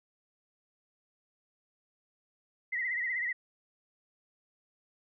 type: tone with vibrato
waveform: sine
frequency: 1975.5 Hz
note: B6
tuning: in tune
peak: -30 dBFS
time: 2.72-3.33 s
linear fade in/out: 10 ms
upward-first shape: sine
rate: 16 Hz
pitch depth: 87 cents each way
effects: none